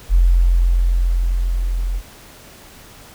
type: tone with level ramp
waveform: sine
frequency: 43.65 Hz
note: F1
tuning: in tune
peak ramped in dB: -8 to -18 dBFS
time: 0.09-2.02 s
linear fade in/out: 50 ms
effects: pink hiss -42 dBFS RMS until 3.14 s